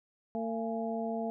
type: harmonic tone with a mistuned harmonic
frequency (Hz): 226.5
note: A#3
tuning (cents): -50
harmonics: 1 / 2 / 3 / 4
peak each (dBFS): -35 / -38 / -36 / -44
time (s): 0.35-1.3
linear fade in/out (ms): 0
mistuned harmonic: 4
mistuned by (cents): -140
effects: none